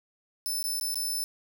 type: tone with dropouts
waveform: 15% pulse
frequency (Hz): 5280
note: E8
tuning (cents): +2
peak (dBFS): -23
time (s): 0.46-1.24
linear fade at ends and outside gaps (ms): 0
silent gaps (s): 0.628-0.64 / 0.798-0.811 / 0.943-0.957
effects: none